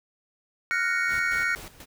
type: chord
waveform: triangle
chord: Gb major seventh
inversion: third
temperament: equal with one note detuned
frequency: 1396.9 / 1480 / 1864.7 / 2226 Hz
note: F6 / Gb6 / Bb6 / Db7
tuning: 0 / 0 / 0 / +7 cents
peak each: -27 dBFS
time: 0.71-1.55 s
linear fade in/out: 0 ms
type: noise with tremolo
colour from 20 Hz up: pink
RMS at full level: -41 dBFS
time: 1.07-1.86 s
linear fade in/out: 50 ms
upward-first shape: square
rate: 4.1 Hz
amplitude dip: 75%
effects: none